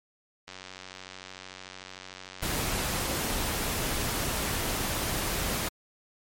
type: click train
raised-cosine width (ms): 0.2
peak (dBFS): -24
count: 227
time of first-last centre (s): 0.48-2.9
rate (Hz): 93.4
type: noise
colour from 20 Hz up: pink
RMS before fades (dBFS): -30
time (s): 2.42-5.69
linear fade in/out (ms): 10
effects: MP3 64 kbps